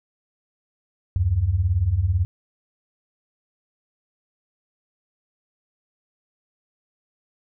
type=beating tone pair; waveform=sine; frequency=76 / 94 Hz; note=D#2 / F#2; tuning=-40 / +28 cents; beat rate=18 Hz; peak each=-23 / -19 dBFS; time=1.16-2.25 s; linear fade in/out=0 ms; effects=none